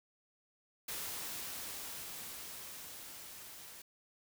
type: noise with level ramp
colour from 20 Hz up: white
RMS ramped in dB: -41 to -52 dBFS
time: 0.88-3.82 s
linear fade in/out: 5 ms
effects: none